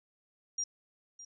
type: tone with echo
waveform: sine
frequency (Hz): 5700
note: F8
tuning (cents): +34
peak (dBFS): -31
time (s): 0.58-0.64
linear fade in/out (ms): 5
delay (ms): 610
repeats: 1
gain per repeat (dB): -15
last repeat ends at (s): 1.25
effects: none